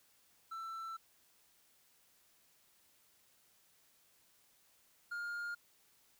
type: tone pair in turn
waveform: triangle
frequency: 1334 / 1413.3 Hz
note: E6 / F6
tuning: +20 / +20 cents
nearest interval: minor second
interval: 100 cents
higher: second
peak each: -40 / -37 dBFS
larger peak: second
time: 0.51-0.97 / 5.11-5.55 s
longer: first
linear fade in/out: 10 ms
effects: white hiss -70 dBFS RMS until 6.19 s